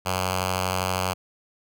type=tone with notch filter; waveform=5% pulse; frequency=92.5 Hz; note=F#2; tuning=in tune; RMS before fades=-26 dBFS; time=0.05-1.14 s; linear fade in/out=20 ms; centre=310 Hz; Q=0.68; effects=none